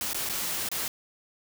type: noise with dropouts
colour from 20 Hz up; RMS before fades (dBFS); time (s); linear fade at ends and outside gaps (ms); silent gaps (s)
white; -31; 0.01-0.88; 1; 0.133-0.145 / 0.29-0.296 / 0.688-0.715
effects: none